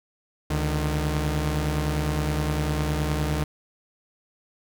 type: tone pair together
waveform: sawtooth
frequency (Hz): 71.3 / 152.35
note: C#2 / D#3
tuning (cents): +49 / -36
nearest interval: octave + minor second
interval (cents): 1315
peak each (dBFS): -22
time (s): 0.5-3.44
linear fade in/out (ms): 5
effects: none